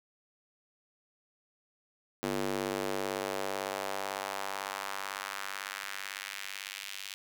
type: tone with high-pass filter sweep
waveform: square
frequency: 49 Hz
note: G1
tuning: in tune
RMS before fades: -37 dBFS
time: 2.23-7.14 s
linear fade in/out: 0 ms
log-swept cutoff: 290 to 2900 Hz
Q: 1.4
effects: none